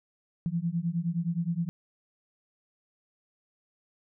sine beating tone pair, 164.81 / 174.41 Hz, E3 / F3, 0 / -2 cents, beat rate 9.6 Hz, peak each -30 dBFS, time 0.46-1.69 s, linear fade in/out 0 ms, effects none

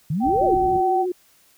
sine exponential two-way sweep, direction up then down, 138.6 to 662 to 304 Hz, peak -20 dBFS, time 0.1-0.55 s, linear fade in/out 5 ms, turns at 0.45 s
sine tone with pitch glide, 774 to 761.1 Hz, G5 to F#5, -22 to +49 cents, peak -18 dBFS, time 0.2-1.06 s, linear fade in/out 50 ms, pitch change -29 cents, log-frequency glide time 0.33-0.65 s
pink low-pass noise, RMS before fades -33 dBFS, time 0.22-0.82 s, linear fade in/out 50 ms, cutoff 380 Hz, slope 24 dB/octave
sine tone with vibrato, 361.7 Hz, F#4, 39 cents flat, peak -21 dBFS, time 0.41-1.12 s, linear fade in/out 5 ms, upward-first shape triangle, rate 14 Hz, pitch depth 45 cents each way
effects white hiss -57 dBFS RMS until 1.57 s

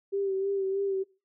sine tone with vibrato, 390.4 Hz, G4, 7 cents flat, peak -26 dBFS, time 0.12-1.04 s, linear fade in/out 20 ms, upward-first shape sine, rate 3.2 Hz, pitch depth 35 cents each way, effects noise-tail reverb RT60 0.3 s tail -21 dB re dry

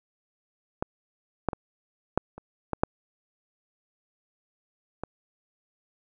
clicks, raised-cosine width 1 ms, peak -13 / -9 / -18 / -7 / -27 / -13 / -6 / -18 dBFS, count 8, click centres 0.825 / 1.487 / 1.532 / 2.176 / 2.38 / 2.733 / 2.835 / 5.036 s, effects none

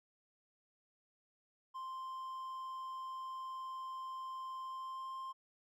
triangle tone with pitch glide, 1046.5 to 1054.4 Hz, C6 to C6, 0 to +13 cents, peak -40 dBFS, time 1.74-5.33 s, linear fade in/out 20 ms, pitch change +13 cents, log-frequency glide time 4.61-5.19 s, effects none

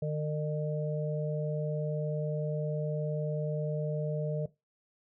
harmonic tone, 151.6 Hz, D#3, 45 cents flat, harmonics 1 / 3 / 4, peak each -31 / -36 / -37 dBFS, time 0.02-4.46 s, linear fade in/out 5 ms, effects noise-tail reverb RT60 0.2 s tail -17 dB re dry

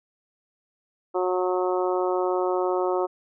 harmonic tone, 182.6 Hz, F#3, 23 cents flat, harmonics 2 / 3 / 4 / 5 / 6 / 7, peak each -24 / -28 / -30 / -32 / -34 / -35 dBFS, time 1.14-3.07 s, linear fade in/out 20 ms, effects none

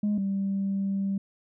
sine tone pair in turn, 207.7 / 196.04 Hz, G#3 / G3, 0 / 0 cents, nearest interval minor second, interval 100 cents, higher first, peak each -21 / -24 dBFS, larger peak first, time 0.03-0.18 / 0.18-1.18 s, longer second, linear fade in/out 5 ms, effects tanh soft clip ceiling -21 dBFS

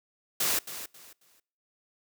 white noise with echo, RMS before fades -27 dBFS, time 0.4-0.59 s, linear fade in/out 5 ms, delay 270 ms, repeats 3, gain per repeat -12 dB, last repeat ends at 1.4 s, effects noise-tail reverb RT60 0.6 s tail -25 dB re dry + high-pass 100 Hz 12 dB/octave

